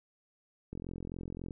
click train, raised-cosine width 3 ms, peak -28 dBFS, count 35, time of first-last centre 0.73-1.508 s, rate 43.7 Hz, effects none

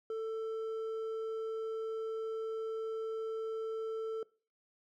sine tone with hard clipping, 444.2 Hz, A4, 16 cents sharp, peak -36 dBFS, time 0.1-4.23 s, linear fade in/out 2 ms, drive 4 dB, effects noise-tail reverb RT60 0.4 s tail -23 dB re dry

